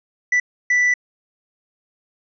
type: tone bursts at uneven times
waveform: triangle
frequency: 1974 Hz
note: B6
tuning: 1 cent flat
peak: -12 dBFS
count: 2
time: 0.32-0.4 / 0.7-0.94 s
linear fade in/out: 5 ms
effects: resampled to 16000 Hz